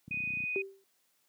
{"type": "clicks", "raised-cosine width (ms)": 5, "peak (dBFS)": -30, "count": 12, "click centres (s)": [0.08, 0.11, 0.143, 0.173, 0.204, 0.238, 0.275, 0.305, 0.337, 0.372, 0.404, 0.438]}
{"type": "tone", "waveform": "sine", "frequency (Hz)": 2489, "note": "D#7", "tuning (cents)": 0, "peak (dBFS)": -32, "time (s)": [0.11, 0.62], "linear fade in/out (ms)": 5}
{"type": "tone with exponential decay", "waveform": "sine", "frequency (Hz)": 389.6, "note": "G4", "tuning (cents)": -11, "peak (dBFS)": -28, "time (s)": [0.56, 0.84], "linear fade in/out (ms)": 0, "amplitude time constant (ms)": 59}
{"effects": ["white hiss -73 dBFS RMS until 1.28 s", "high-pass 150 Hz 12 dB/octave"]}